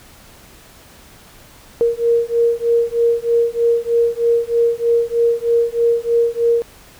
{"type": "beating tone pair", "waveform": "sine", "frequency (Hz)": [466.2, 469.4], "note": ["A#4", "A#4"], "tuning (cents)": [0, 12], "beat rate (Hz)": 3.2, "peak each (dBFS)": -16, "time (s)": [1.81, 6.62], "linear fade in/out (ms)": 0, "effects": ["pink hiss -44 dBFS RMS until 6.99 s"]}